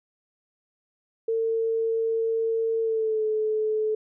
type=tone with pitch glide; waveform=sine; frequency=451.6 to 432.2 Hz; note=A4 to A4; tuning=+45 to -31 cents; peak=-22 dBFS; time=1.28-3.95 s; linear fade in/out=5 ms; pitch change=-76 cents; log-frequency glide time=2.8-3.24 s; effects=none